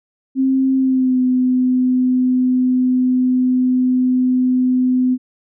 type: tone with pitch glide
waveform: sine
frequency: 264.9 to 253.7 Hz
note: C4 to B3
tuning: +22 to +47 cents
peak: -12 dBFS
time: 0.35-5.18 s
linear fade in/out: 50 ms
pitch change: -75 cents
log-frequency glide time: 0.76-1.2 s
effects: none